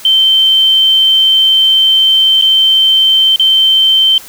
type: tone with dropouts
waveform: sine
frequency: 3108 Hz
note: G7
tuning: 16 cents flat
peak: -5 dBFS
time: 0.05-4.18 s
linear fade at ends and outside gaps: 2 ms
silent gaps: 2.414-2.421 / 3.36-3.396 s
effects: white hiss -33 dBFS RMS until 4.28 s